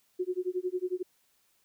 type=tone with tremolo; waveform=sine; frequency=364.9 Hz; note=F#4; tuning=24 cents flat; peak=-26 dBFS; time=0.19-1.03 s; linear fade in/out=10 ms; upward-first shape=sine; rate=11 Hz; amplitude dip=100%; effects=white hiss -70 dBFS RMS until 1.64 s